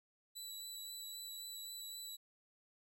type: tone with vibrato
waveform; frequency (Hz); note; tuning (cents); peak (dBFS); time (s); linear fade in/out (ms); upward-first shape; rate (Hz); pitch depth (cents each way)
20% pulse; 3951; B7; 0; -40; 0.35-2.17; 20; sine; 3.8; 12
effects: none